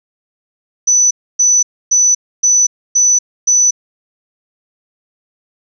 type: tone bursts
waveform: sine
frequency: 5980 Hz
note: F#8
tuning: 17 cents sharp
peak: -7 dBFS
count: 6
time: 0.87-3.71 s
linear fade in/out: 10 ms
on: 240 ms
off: 280 ms
effects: none